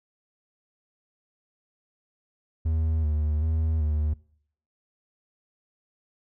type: tone with vibrato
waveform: triangle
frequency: 77.78 Hz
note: D#2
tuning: in tune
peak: -20 dBFS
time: 2.65-4.14 s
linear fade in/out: 10 ms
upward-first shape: square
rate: 1.3 Hz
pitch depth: 42 cents each way
effects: noise-tail reverb RT60 0.6 s tail -22 dB re dry